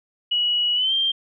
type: tone with pitch glide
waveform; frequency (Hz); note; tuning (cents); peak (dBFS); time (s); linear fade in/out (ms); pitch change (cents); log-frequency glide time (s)
sine; 2925 to 3171; F#7 to G7; -21 to +19; -18; 0.31-1.12; 10; +140; 0.75-0.93
effects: none